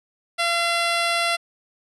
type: tone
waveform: 10% pulse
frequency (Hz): 683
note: F5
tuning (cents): -39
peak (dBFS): -11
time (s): 0.38-1.37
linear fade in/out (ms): 20
effects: resampled to 22050 Hz